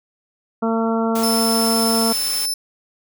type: harmonic tone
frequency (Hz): 226.4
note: A3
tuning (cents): +50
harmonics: 1 / 2 / 3 / 4 / 5 / 6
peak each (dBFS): -19 / -23 / -25 / -28 / -31 / -29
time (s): 0.62-2.13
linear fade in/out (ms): 10
type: noise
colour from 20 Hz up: white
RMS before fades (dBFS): -29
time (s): 1.15-2.46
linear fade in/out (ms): 5
type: tone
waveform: 25% pulse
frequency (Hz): 5280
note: E8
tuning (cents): +2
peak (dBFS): -15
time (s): 1.23-2.54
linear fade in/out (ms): 5
effects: none